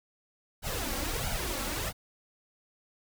pink noise with flanger, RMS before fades -33 dBFS, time 0.62-1.93 s, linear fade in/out 50 ms, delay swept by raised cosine 1.3 to 3.7 ms, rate 1.5 Hz, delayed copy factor +0.8, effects none

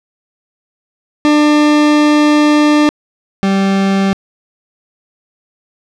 40% pulse tone pair in turn, 298.5 / 194.87 Hz, D4 / G3, +28 / -10 cents, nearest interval perfect fifth, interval 738 cents, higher first, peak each -6 / -9 dBFS, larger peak first, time 1.25-2.89 / 3.43-4.13 s, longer first, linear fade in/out 0 ms, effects low-pass 5000 Hz 12 dB/octave

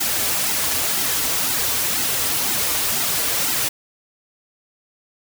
white noise with flanger, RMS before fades -21 dBFS, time 0-3.69 s, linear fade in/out 10 ms, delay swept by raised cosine 1.7 to 5.7 ms, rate 2 Hz, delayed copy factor -0.65, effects none

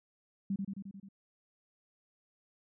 sine tone with echo, 196.3 Hz, G3, 3 cents sharp, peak -30 dBFS, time 0.5-0.56 s, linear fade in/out 5 ms, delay 88 ms, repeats 6, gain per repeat -3 dB, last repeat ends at 1.088 s, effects none

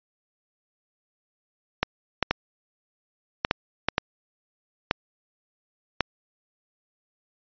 clicks, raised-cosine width 0.3 ms, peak -4 dBFS, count 9, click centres 1.83 / 2.227 / 2.31 / 3.449 / 3.511 / 3.886 / 3.981 / 4.911 / 6.007 s, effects resampled to 11025 Hz

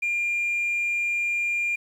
sine tone, 2400 Hz, D7, 37 cents sharp, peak -21 dBFS, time 0.02-1.76 s, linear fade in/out 10 ms, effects tanh soft clip ceiling -20 dBFS + 9-bit

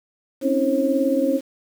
sine tone cluster, 262.6 / 280.7 / 323.9 / 539 Hz, C4 / C#4 / E4 / C#5, +6 / +22 / -30 / -49 cents, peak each -23 / -22 / -26 / -21 dBFS, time 0.41-1.41 s, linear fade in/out 50 ms, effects 7-bit

